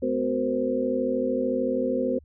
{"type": "tone cluster", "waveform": "sine", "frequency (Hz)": [215.3, 253.5, 374.7, 468.8, 522], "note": ["A3", "B3", "F#4", "A#4", "C5"], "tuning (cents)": [-37, 45, 22, 10, -4], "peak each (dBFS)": [-35, -27, -31, -30, -27], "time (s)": [0.02, 2.19], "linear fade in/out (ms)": 10, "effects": ["added 75 Hz sine -50 dBFS peak until 2.24 s"]}